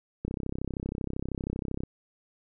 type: click train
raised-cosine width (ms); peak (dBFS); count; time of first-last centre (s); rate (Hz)
3; -19; 53; 0.25-1.835; 32.8
effects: none